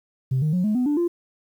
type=tone with pitch steps; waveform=sine; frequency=130.81 / 153.77 / 180.77 / 212.5 / 249.8 / 293.7 / 345.2 Hz; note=C3 / D#3 / F#3 / G#3 / B3 / D4 / F4; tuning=0 / -20 / -40 / +40 / +20 / 0 / -20 cents; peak=-17 dBFS; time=0.31-1.08 s; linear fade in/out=10 ms; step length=110 ms; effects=tanh soft clip ceiling -16 dBFS + 9-bit